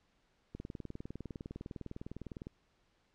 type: click train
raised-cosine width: 3 ms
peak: -30 dBFS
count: 39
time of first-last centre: 0.55-2.469 s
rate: 19.8 Hz
effects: pink hiss -74 dBFS RMS until 3.14 s + low-pass 5000 Hz 12 dB/octave